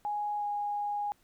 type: tone with pitch glide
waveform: sine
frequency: 830.6 to 823.4 Hz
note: G#5 to G#5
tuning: 0 to -15 cents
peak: -30 dBFS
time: 0.05-1.12 s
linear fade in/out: 0 ms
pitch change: -15 cents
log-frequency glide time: 0.38-0.44 s
effects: pink hiss -68 dBFS RMS until 1.23 s